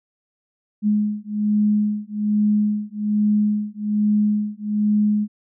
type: beating tone pair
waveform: sine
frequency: 209.1 / 210.3 Hz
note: G#3 / G#3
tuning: +12 / +22 cents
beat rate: 1.2 Hz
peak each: -20 dBFS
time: 0.82-5.28 s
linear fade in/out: 50 ms
effects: none